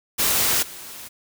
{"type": "noise with level steps", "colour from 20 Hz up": "white", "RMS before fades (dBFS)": [-20, -38], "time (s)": [0.18, 1.09], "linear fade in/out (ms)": 20, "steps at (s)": 0.62, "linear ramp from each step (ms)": 10, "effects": []}